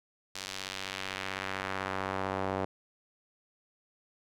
sawtooth tone with band-pass filter sweep, 95.7 Hz, G2, 41 cents flat, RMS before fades -36 dBFS, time 0.35-2.65 s, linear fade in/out 5 ms, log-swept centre 5100 to 680 Hz, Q 1, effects none

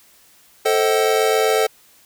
square chord, A diminished seventh, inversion none, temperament just, 440 / 528 / 633.6 / 760.3 Hz, A4 / C5 / Eb5 / Gb5, 0 / +16 / +31 / +47 cents, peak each -18 / -23 / -24 / -23 dBFS, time 0.65-1.67 s, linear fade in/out 10 ms, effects white hiss -52 dBFS RMS until 2.05 s

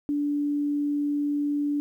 sine tone, 290.5 Hz, D4, 19 cents flat, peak -23 dBFS, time 0.09-1.8 s, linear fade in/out 0 ms, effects 10-bit

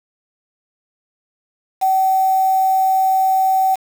sine tone with quantisation, 762 Hz, G5, 49 cents flat, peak -12 dBFS, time 1.81-3.76 s, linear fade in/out 20 ms, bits 5, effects none

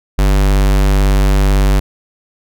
square tone, 49 Hz, G1, in tune, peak -9 dBFS, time 0.18-1.8 s, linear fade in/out 10 ms, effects none

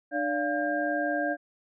sine tone cluster, 299.8 / 578 / 699 / 1603 Hz, D4 / D5 / F5 / G6, +36 / -28 / +1 / +38 cents, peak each -31 dBFS, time 0.11-1.37 s, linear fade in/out 50 ms, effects none

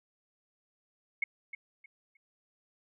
sine tone with echo, 2186 Hz, C#7, 25 cents flat, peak -26 dBFS, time 1.22-1.24 s, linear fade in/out 5 ms, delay 310 ms, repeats 3, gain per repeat -12 dB, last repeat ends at 2.17 s, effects none

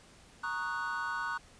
triangle chord, D# minor seventh, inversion second, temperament equal, 932.3 / 1108.7 / 1244.5 / 1480 Hz, A#5 / C#6 / D#6 / F#6, 0 / 0 / 0 / 0 cents, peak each -38 / -38 / -39 / -34 dBFS, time 0.43-1.38 s, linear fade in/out 10 ms, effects pink hiss -58 dBFS RMS until 1.59 s + resampled to 22050 Hz

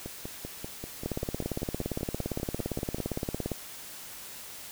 two click trains, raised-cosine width 2 ms, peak -23 / -17 dBFS, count 16 / 44, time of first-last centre 0.06-2.984 / 1.06-3.517 s, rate 5.13 / 17.5 Hz, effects white hiss -44 dBFS RMS until 4.71 s

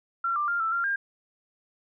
sine tone with pitch steps, 1365 / 1185 / 1397 / 1326 / 1385 / 1606 Hz, F6 / D6 / F6 / E6 / F6 / G6, -40 / +15 / 0 / +10 / -15 / +41 cents, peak -24 dBFS, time 0.24-0.96 s, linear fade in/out 5 ms, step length 120 ms, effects none

